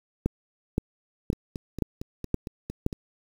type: two click trains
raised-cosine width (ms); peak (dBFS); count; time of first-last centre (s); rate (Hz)
3; -10 / -21; 6 / 8; 0.26-2.864 / 1.33-2.928; 1.92 / 4.38
effects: 7-bit